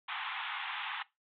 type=band-pass noise; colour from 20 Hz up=pink; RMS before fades=-39 dBFS; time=0.08-1.03 s; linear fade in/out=10 ms; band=790 to 3600 Hz; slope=96 dB/octave; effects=noise-tail reverb RT60 0.2 s tail -19 dB re dry